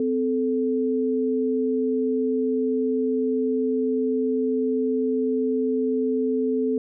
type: tone pair together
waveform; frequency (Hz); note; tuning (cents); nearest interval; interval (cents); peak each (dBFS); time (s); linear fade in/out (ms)
sine; 257.6 / 436.1; C4 / A4; -27 / -15; major sixth; 912; -23; 0-6.78; 2
effects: none